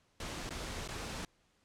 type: noise with dropouts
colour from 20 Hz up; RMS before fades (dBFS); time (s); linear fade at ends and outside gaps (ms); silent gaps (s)
pink; -41; 0.2-1.25; 2; 0.493-0.506 / 0.877-0.887
effects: pink hiss -72 dBFS RMS until 1.64 s + low-pass 8000 Hz 12 dB/octave